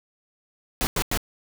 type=noise bursts; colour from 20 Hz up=pink; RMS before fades=-24 dBFS; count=3; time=0.81-1.174 s; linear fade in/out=0 ms; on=60 ms; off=92 ms; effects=none